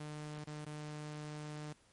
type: tone with dropouts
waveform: sawtooth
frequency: 150.6 Hz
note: D3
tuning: 44 cents sharp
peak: -39 dBFS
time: 0-1.73 s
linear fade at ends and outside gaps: 5 ms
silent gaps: 0.443-0.471 / 0.65-0.663 s
effects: pink hiss -68 dBFS RMS until 1.92 s + MP3 48 kbps